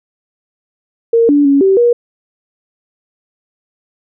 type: tone with pitch steps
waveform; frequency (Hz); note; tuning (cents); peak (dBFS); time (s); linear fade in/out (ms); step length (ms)
sine; 461.8 / 289.1 / 279.2 / 386 / 477.7; A#4 / D4 / C#4 / G4 / A#4; -16 / -27 / +13 / -27 / +42; -6; 1.13-1.93; 5; 160
effects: none